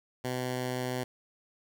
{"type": "tone", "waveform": "10% pulse", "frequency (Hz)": 126.4, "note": "B2", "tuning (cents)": 41, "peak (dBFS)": -23, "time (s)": [0.24, 1.04], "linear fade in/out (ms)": 10, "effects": []}